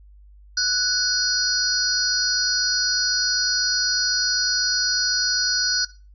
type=tone cluster; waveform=sine; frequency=1486 / 4387 / 4938 / 5750 Hz; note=F#6 / C#8 / D#8 / F8; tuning=+7 / -19 / -14 / +50 cents; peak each=-24 dBFS; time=0.57-5.85 s; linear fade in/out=5 ms; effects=noise-tail reverb RT60 0.3 s tail -18 dB re dry + added 50 Hz sine -45 dBFS peak until 6.14 s